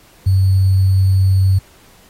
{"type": "tone with sample-and-hold", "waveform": "sine", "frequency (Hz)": 95.1, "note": "F#2", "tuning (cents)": 48, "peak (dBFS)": -9, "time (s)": [0.26, 1.59], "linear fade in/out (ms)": 10, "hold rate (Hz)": 4410, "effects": ["pink hiss -48 dBFS RMS until 2.09 s", "AAC 48 kbps"]}